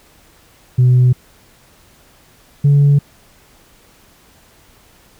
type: tone pair in turn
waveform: sine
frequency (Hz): 125.6 / 142.78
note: B2 / D3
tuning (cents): +30 / -48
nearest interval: major second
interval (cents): 222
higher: second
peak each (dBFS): -5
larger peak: neither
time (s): 0.78-1.13 / 2.64-2.99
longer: neither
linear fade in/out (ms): 10
effects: tanh soft clip ceiling -5 dBFS + pink hiss -49 dBFS RMS until 5.19 s